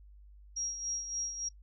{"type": "tone with tremolo", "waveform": "sine", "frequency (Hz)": 5640, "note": "F8", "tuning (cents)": 16, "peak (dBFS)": -32, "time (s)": [0.56, 1.49], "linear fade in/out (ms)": 10, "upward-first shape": "sine", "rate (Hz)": 3.5, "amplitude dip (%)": 60, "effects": ["noise-tail reverb RT60 0.1 s tail -22 dB re dry", "added 50 Hz sine -52 dBFS peak until 1.62 s"]}